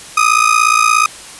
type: ring-modulated tone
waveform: 30% pulse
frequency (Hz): 1244.5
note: D#6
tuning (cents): 0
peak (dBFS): -3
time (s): 0.17-1.06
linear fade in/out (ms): 2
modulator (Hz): 28.5
effects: white hiss -33 dBFS RMS until 1.39 s + resampled to 24000 Hz